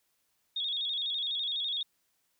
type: tone with vibrato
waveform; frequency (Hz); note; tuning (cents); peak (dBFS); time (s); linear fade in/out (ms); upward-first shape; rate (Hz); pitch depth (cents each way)
sine; 3520; A7; 0; -30; 0.56-1.83; 5; square; 12; 79
effects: white hiss -75 dBFS RMS until 2.39 s